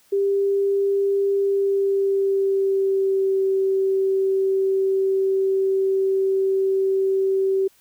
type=tone with pitch glide; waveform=sine; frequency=396.6 to 385.3 Hz; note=G4 to G4; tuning=+20 to -30 cents; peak=-17 dBFS; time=0.12-7.68 s; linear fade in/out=10 ms; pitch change=-50 cents; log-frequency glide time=1.35-3.4 s; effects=white hiss -58 dBFS RMS until 7.8 s